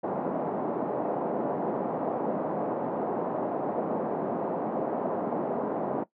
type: band-pass noise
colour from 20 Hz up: white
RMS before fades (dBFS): -30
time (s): 0.03-6.04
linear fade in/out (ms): 10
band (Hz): 180 to 770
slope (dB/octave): 24
effects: noise-tail reverb RT60 0.1 s tail -17 dB re dry